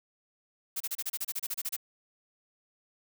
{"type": "noise bursts", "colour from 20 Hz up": "blue", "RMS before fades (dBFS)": -33, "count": 14, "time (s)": [0.76, 1.766], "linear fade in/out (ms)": 10, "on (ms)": 44, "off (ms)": 30, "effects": []}